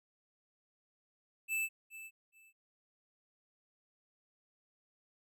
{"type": "tone with echo", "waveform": "square", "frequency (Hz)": 2637, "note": "E7", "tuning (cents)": 0, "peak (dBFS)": -33, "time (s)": [1.48, 1.69], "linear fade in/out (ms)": 50, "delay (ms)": 420, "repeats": 2, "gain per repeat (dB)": -14, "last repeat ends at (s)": 2.53, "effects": []}